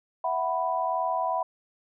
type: chord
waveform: sine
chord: E suspended second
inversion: none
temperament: just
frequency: 659.3 / 741.7 / 988.9 Hz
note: E5 / F#5 / B5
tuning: 0 / +4 / +2 cents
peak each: -30 / -29 / -28 dBFS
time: 0.24-1.43 s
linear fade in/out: 5 ms
effects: none